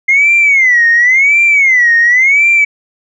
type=tone with vibrato; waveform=sine; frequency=2095 Hz; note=C7; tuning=2 cents sharp; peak=-4 dBFS; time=0.08-2.65 s; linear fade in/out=10 ms; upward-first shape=sine; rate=0.93 Hz; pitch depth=210 cents each way; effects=tanh soft clip ceiling -1 dBFS